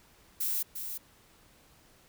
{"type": "noise with echo", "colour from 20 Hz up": "violet", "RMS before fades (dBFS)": -31, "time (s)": [0.4, 0.63], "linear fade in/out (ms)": 10, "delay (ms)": 350, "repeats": 1, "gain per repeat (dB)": -7, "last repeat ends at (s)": 0.98, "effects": ["pink hiss -61 dBFS RMS until 2.08 s"]}